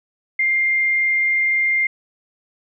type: tone with frequency modulation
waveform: sine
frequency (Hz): 2107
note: C7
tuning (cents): +12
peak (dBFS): -15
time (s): 0.39-1.87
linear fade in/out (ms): 5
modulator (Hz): 23.8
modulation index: 0.23
effects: none